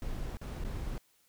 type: noise with dropouts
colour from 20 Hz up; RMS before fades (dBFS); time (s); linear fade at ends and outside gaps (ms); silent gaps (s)
brown; -37; 0.02-0.98; 1; 0.371-0.414 / 0.639-0.648
effects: white hiss -69 dBFS RMS until 1.28 s